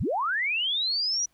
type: linear sweep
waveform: sine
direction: up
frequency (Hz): 43.77 to 5920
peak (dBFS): -24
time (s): 0-1.26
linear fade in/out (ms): 10
effects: pink hiss -68 dBFS RMS until 1.33 s